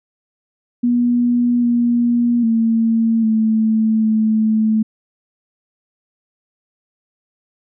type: tone with pitch steps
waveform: sine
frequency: 241.7 / 238.6 / 226.6 / 220.1 / 218.4 Hz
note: B3 / A#3 / A#3 / A3 / A3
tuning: -37 / +41 / -49 / +1 / -13 cents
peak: -12 dBFS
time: 0.83-4.83 s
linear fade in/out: 10 ms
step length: 800 ms
effects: none